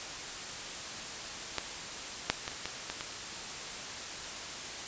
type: clicks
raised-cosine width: 0.2 ms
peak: -12 / -7 / -17 / -25 / -17 / -17 / -19 dBFS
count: 7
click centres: 1.583 / 2.3 / 2.479 / 2.517 / 2.656 / 2.9 / 3.009 s
effects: white hiss -40 dBFS RMS until 4.87 s + resampled to 16000 Hz